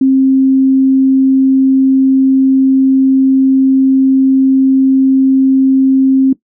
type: tone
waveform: sine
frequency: 266 Hz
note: C4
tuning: 29 cents sharp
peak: -5 dBFS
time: 0.01-6.33 s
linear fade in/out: 5 ms
effects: noise-tail reverb RT60 0.1 s tail -17 dB re dry